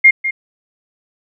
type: tone with echo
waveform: sine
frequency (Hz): 2125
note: C7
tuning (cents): +26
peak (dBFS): -3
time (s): 0.04-0.11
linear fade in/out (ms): 10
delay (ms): 200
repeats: 1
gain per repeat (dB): -12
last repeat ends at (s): 0.31
effects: none